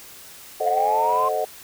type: chord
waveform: sine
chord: A diminished seventh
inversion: none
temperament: equal with one note detuned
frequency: 440 / 529.3 / 622.3 / 740 Hz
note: A4 / C5 / Eb5 / Gb5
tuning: 0 / +20 / 0 / 0 cents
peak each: -27 / -28 / -25 / -25 dBFS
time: 0.6-1.45 s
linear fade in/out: 5 ms
type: linear sweep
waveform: sine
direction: up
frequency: 695 to 1064 Hz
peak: -18 dBFS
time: 0.65-1.29 s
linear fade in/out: 10 ms
effects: tanh soft clip ceiling -10 dBFS + white hiss -43 dBFS RMS until 1.63 s